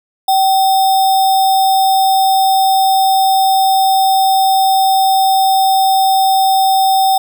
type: tone with sample-and-hold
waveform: sine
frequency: 770 Hz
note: G5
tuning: 31 cents flat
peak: -8 dBFS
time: 0.28-7.18 s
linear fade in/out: 5 ms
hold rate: 4410 Hz
effects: none